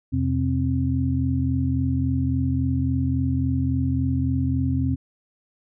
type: tone cluster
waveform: sine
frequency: 84.3 / 127.9 / 263.7 Hz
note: E2 / C3 / C4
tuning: +39 / -39 / +14 cents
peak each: -24 dBFS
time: 0.12-4.96 s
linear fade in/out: 20 ms
effects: none